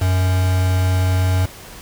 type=tone with quantisation; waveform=triangle; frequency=92.5 Hz; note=F#2; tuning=in tune; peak=-12 dBFS; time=0.01-1.46 s; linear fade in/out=10 ms; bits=4; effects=pink hiss -38 dBFS RMS until 1.81 s